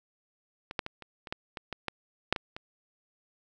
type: clicks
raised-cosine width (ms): 0.3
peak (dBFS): -22 / -12 / -20 / -28 / -26 / -16 / -21 / -19 / -15 / -7 / -16 / -23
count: 12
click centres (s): 0.711 / 0.792 / 0.864 / 1.023 / 1.272 / 1.325 / 1.572 / 1.727 / 1.883 / 2.326 / 2.362 / 2.565
effects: none